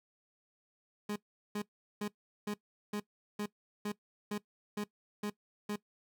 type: tone bursts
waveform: 30% pulse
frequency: 207.7 Hz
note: G#3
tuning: in tune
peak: -32 dBFS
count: 11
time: 1.09-5.76 s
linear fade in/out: 5 ms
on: 70 ms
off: 390 ms
effects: noise-tail reverb RT60 0.1 s tail -19 dB re dry